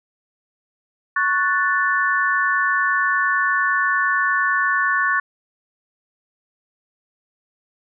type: chord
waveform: sine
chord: F# minor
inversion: second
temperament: equal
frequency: 1108.7 / 1480 / 1760 Hz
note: C#6 / F#6 / A6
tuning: 0 / 0 / 0 cents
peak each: -21 / -21 / -20 dBFS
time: 1.16-5.2 s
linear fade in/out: 5 ms
effects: none